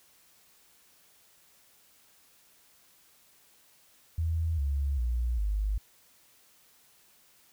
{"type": "tone with pitch steps", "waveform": "sine", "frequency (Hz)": [81.6, 69.82, 59.73, 51.11], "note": ["E2", "C#2", "A#1", "G#1"], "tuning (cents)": [-17, 13, 43, -27], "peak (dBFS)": -26, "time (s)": [4.18, 5.78], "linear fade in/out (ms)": 5, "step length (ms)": 400, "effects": ["white hiss -62 dBFS RMS until 7.52 s"]}